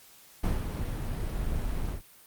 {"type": "noise with ADSR envelope", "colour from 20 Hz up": "brown", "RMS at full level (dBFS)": -25, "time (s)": [0.43, 2.02], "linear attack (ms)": 12, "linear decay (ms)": 180, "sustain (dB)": -6, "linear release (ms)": 110, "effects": ["white hiss -55 dBFS RMS until 2.26 s", "Opus 48 kbps"]}